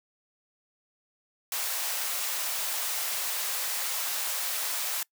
white high-pass noise, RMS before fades -31 dBFS, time 1.52-5.03 s, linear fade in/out 2 ms, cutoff 540 Hz, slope 24 dB/octave, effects noise-tail reverb RT60 0.1 s tail -24 dB re dry

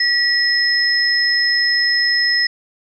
sine tone pair together, 1930 / 5152 Hz, B6 / E8, -40 / -41 cents, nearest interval octave + perfect fourth, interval 1699 cents, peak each -16 dBFS, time 0-2.47 s, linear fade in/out 5 ms, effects none

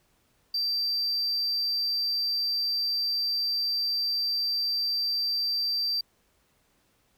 triangle tone, 4688 Hz, D8, 4 cents flat, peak -23 dBFS, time 0.54-6.01 s, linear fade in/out 5 ms, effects tanh soft clip ceiling -20 dBFS + pink hiss -68 dBFS RMS until 7.17 s

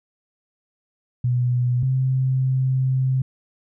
sine tone pair in turn, 123.47 / 130.81 Hz, B2 / C3, 0 / 0 cents, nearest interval minor second, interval 100 cents, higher second, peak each -17 dBFS, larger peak neither, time 1.24-1.83 / 1.83-3.22 s, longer second, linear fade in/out 5 ms, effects none

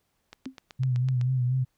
click train, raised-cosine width 0.2 ms, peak -25 dBFS, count 8, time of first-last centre 0.33-1.213 s, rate 7.93 Hz
sine tone with exponential decay, 262.7 Hz, C4, 7 cents sharp, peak -29 dBFS, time 0.46-0.57 s, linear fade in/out 2 ms, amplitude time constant 22 ms
sine tone with vibrato, 126.9 Hz, B2, 47 cents sharp, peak -22 dBFS, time 0.79-1.65 s, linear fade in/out 20 ms, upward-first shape sine, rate 4.2 Hz, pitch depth 57 cents each way
effects pink hiss -74 dBFS RMS until 1.77 s

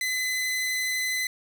sawtooth tone, 2022 Hz, B6, 40 cents sharp, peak -22 dBFS, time 0.01-1.27 s, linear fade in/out 2 ms, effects 8-bit

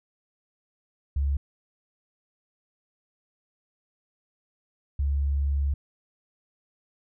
sine tone pair in turn, 70 / 70.28 Hz, C#2 / C#2, +18 / +24 cents, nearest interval unison, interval 6 cents, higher second, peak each -22 dBFS, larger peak neither, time 1.16-1.37 / 4.99-5.74 s, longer second, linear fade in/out 5 ms, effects none

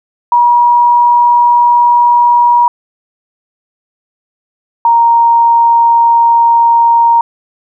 sine tone pair in turn, 959 / 932.2 Hz, A#5 / A#5, +49 / 0 cents, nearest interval unison, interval 49 cents, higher first, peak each -4 dBFS, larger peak neither, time 0.32-2.68 / 4.85-7.21 s, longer neither, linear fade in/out 2 ms, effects none

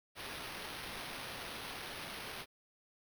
blue noise with sample-and-hold, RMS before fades -45 dBFS, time 0.15-2.46 s, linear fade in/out 50 ms, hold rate 7350 Hz, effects none

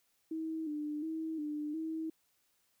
sine tone with vibrato, 309.3 Hz, D#4, 10 cents flat, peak -35 dBFS, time 0.31-2.1 s, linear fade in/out 5 ms, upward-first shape square, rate 1.4 Hz, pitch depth 60 cents each way, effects white hiss -75 dBFS RMS until 2.8 s

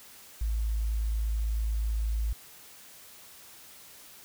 sine tone, 54.4 Hz, A1, 19 cents flat, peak -26 dBFS, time 0.41-2.33 s, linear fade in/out 5 ms, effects white hiss -51 dBFS RMS until 4.24 s

